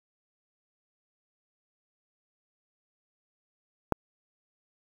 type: click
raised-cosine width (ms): 1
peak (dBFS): -9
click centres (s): 3.923
effects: 7-bit